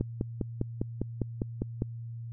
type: click train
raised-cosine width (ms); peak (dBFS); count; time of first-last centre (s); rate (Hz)
3; -16; 10; 0.01-1.821; 4.97
effects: added 116 Hz sine -37 dBFS peak until 2.32 s